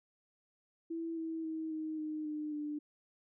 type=tone with pitch steps; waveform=sine; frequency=330 / 324.3 / 318.8 / 313.3 / 307.9 / 302.6 / 297.4 Hz; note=E4 / E4 / D#4 / D#4 / D#4 / D#4 / D4; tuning=+2 / -28 / +42 / +12 / -18 / -48 / +22 cents; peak=-36 dBFS; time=0.9-2.79 s; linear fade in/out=10 ms; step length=270 ms; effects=none